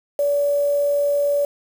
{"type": "tone with quantisation", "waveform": "sine", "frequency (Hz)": 573, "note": "D5", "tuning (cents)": -43, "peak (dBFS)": -16, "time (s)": [0.19, 1.45], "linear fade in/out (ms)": 2, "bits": 6, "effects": []}